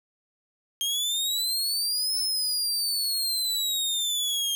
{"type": "exponential two-way sweep", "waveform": "sawtooth", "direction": "up then down", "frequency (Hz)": [3200, 5274, 3200], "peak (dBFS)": -22, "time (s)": [0.81, 4.55], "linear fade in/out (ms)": 0, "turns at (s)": 2.18, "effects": []}